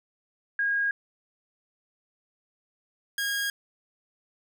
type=tone pair in turn; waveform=sine / sawtooth; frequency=1633 / 1633 Hz; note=G#6 / G#6; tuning=-30 / -30 cents; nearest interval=unison; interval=0 cents; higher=neither; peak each=-23 dBFS; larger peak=neither; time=0.59-0.91 / 3.18-3.5 s; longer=neither; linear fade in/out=2 ms; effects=none